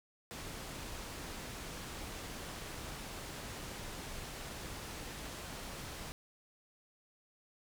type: low-pass noise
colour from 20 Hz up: pink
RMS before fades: -45 dBFS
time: 0.31-6.12 s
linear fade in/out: 0 ms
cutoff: 11000 Hz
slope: 12 dB/octave
effects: none